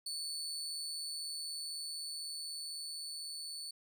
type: tone with level ramp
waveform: 30% pulse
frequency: 4461 Hz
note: C#8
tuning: 10 cents sharp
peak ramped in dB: -35 to -39 dBFS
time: 0.06-3.71 s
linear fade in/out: 5 ms
effects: none